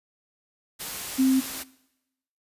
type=tone in noise; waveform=sine; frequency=263 Hz; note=C4; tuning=9 cents sharp; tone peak=-17 dBFS; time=1.18-1.41 s; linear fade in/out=20 ms; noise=white; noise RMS=-34 dBFS; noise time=0.79-1.64 s; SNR=+14 dB; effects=noise-tail reverb RT60 0.9 s tail -20 dB re dry + resampled to 32000 Hz